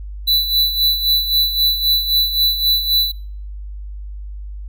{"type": "tone with tremolo", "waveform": "square", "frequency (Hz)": 3974, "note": "B7", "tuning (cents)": 10, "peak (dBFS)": -12, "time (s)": [0.27, 3.12], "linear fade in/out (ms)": 10, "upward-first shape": "sine", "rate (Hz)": 3.8, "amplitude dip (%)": 65, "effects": ["noise-tail reverb RT60 0.5 s tail -25 dB re dry", "added 50 Hz sine -27 dBFS peak until 4.68 s"]}